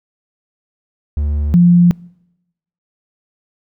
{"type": "tone pair in turn", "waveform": ["triangle", "sine"], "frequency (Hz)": [73.42, 174.62], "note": ["D2", "F3"], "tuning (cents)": [0, 0], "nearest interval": "octave + minor third", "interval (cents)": 1500, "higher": "second", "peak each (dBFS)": [-12, -5], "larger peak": "second", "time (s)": [[1.17, 1.54], [1.54, 1.91]], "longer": "neither", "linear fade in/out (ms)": 0, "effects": ["noise-tail reverb RT60 0.9 s tail -26 dB re dry"]}